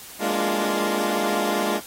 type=chord; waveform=15% pulse; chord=Bb dominant seventh; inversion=third; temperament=equal; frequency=207.7 / 233.1 / 293.7 / 349.2 Hz; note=Ab3 / Bb3 / D4 / F4; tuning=0 / 0 / 0 / 0 cents; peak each=-20 / -26 / -24 / -21 dBFS; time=0.19-1.81 s; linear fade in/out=50 ms; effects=white hiss -41 dBFS RMS until 1.86 s + AAC 48 kbps